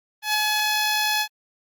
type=tone with ADSR envelope; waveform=10% pulse; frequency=850 Hz; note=G#5; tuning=40 cents sharp; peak=-10 dBFS; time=0.22-1.28 s; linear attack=120 ms; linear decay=8 ms; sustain=-2 dB; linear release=69 ms; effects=Opus 24 kbps